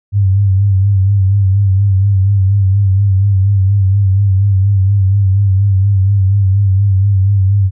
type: tone with vibrato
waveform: sine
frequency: 98 Hz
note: G2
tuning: in tune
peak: -7 dBFS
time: 0.12-7.71 s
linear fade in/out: 50 ms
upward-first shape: sine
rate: 4.2 Hz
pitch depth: 61 cents each way
effects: none